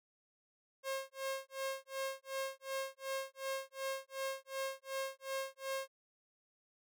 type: tone with tremolo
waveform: sawtooth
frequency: 537 Hz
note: C5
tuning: 45 cents sharp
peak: -32 dBFS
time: 0.83-5.88 s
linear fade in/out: 50 ms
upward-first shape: sine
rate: 2.7 Hz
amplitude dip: 100%
effects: none